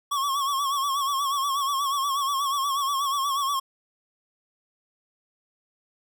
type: tone with vibrato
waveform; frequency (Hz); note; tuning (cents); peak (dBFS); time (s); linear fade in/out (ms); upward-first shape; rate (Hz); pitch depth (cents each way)
square; 1109; C#6; 0; -24; 0.11-3.6; 10; sine; 8.3; 72
effects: none